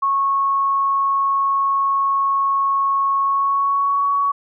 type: tone with pitch glide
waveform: sine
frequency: 1100 to 1122.5 Hz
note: C#6 to C#6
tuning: -14 to +21 cents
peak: -15 dBFS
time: 0.02-4.32 s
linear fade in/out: 10 ms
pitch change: +35 cents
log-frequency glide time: 3.22-4.08 s
effects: none